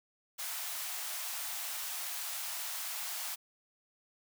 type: high-pass noise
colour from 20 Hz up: white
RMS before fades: -39 dBFS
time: 0.38-3.36 s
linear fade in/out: 20 ms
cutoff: 620 Hz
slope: 96 dB/octave
effects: none